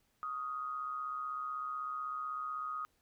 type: tone with amplitude modulation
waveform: sine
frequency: 1248 Hz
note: D#6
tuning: 5 cents sharp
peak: -34 dBFS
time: 0.23-2.85 s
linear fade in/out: 0 ms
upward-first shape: sine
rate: 136 Hz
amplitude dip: 55%
effects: pink hiss -75 dBFS RMS until 3.01 s